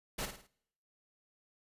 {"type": "noise with echo", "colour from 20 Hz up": "pink", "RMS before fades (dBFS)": -37, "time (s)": [0.18, 0.26], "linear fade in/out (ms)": 10, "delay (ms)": 53, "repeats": 4, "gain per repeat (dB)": -7, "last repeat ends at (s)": 0.472, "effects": ["noise-tail reverb RT60 0.8 s tail -26 dB re dry", "resampled to 32000 Hz"]}